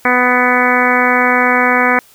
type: harmonic tone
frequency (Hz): 248.7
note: B3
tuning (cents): +12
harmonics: 1 / 2 / 3 / 4 / 5 / 6 / 7 / 8 / 9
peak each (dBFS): -18 / -18 / -18 / -18 / -18 / -18 / -18 / -18 / -18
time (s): 0.05-1.99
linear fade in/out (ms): 2
effects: white hiss -46 dBFS RMS until 2.14 s